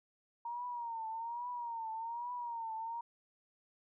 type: tone with vibrato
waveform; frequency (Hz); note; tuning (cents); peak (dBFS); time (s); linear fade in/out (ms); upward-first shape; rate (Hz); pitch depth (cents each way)
sine; 932.3; A#5; 0; -38; 0.45-3.01; 5; triangle; 1.2; 100
effects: none